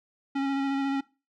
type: tone with vibrato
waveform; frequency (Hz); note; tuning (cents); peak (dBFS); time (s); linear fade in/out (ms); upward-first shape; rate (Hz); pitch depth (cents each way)
square; 274.6; C#4; -16; -26; 0.35-1.01; 10; square; 14; 13
effects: noise-tail reverb RT60 0.3 s tail -21 dB re dry + low-pass 3000 Hz 12 dB/octave